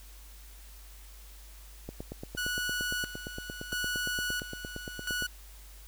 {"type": "click train", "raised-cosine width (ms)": 2, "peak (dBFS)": -25, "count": 30, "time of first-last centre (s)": [1.89, 5.223], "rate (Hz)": 8.7}
{"type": "tone with tremolo", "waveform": "sawtooth", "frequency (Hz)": 1470, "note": "F#6", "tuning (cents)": -12, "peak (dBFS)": -27, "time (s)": [2.37, 5.27], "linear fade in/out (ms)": 10, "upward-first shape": "square", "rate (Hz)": 0.74, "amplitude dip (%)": 70}
{"effects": ["added 50 Hz sine -48 dBFS peak until 5.87 s", "white hiss -55 dBFS RMS until 5.87 s"]}